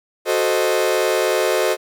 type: chord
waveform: 40% pulse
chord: F# diminished seventh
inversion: none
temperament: equal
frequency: 370 / 440 / 523.3 / 622.3 Hz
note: F#4 / A4 / C5 / Eb5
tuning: 0 / 0 / 0 / 0 cents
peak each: -21 dBFS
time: 0.25-1.77 s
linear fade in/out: 50 ms
effects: none